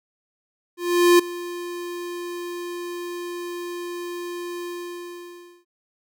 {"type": "tone with ADSR envelope", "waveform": "square", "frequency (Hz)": 349.9, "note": "F4", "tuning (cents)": 3, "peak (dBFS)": -11, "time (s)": [0.77, 5.65], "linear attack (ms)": 420, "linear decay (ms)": 8, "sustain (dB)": -19, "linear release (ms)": 1000, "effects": []}